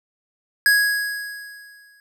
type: tone with exponential decay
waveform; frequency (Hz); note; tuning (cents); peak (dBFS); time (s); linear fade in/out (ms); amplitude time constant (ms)
square; 1661.2; G#6; 0; -12; 0.66-2; 1; 290
effects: none